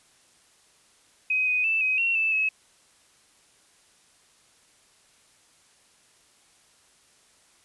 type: tone with pitch steps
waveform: sine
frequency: 2520 / 2497 / 2644 / 2527 / 2728 / 2638 / 2575 Hz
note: D#7 / D#7 / E7 / D#7 / F7 / E7 / E7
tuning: +21 / +6 / +5 / +26 / -41 / +1 / -41 cents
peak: -21 dBFS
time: 1.3-2.49 s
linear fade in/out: 5 ms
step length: 170 ms
effects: white hiss -60 dBFS RMS until 7.64 s + resampled to 24000 Hz